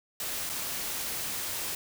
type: noise with dropouts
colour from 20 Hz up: white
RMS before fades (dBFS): -34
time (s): 0.2-1.75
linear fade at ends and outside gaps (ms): 2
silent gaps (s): 0.493-0.497
effects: none